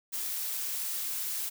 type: noise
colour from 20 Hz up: blue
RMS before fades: -34 dBFS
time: 0.12-1.5 s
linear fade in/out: 20 ms
effects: none